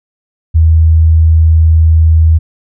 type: tone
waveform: sine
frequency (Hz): 80.4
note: E2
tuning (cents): -43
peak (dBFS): -3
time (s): 0.54-2.39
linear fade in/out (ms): 20
effects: none